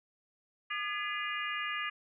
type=harmonic tone with a mistuned harmonic; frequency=405.5 Hz; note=G#4; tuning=41 cents flat; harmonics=3 / 4 / 5 / 6 / 7; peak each=-38 / -39 / -40 / -41 / -41 dBFS; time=0.7-1.9 s; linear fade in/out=10 ms; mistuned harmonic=4; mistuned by=+73 cents; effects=none